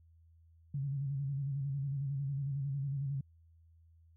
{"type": "tone with vibrato", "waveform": "sine", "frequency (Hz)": 138.59, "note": "C#3", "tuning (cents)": 0, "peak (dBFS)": -33, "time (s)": [0.74, 3.21], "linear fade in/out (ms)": 5, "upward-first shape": "square", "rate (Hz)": 11, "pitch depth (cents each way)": 51, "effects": ["added 82 Hz sine -60 dBFS peak until 4.16 s"]}